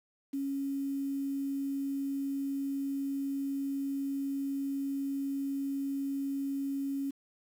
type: tone with quantisation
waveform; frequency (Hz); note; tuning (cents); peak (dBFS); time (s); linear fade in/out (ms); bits
sine; 276; C#4; -7; -31; 0.33-7.11; 10; 9
effects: none